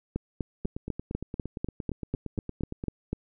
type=two click trains; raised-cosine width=3 ms; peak=-21 / -16 dBFS; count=20 / 13; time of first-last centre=0.65-2.839 / 0.16-3.13 s; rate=8.68 / 4.04 Hz; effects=none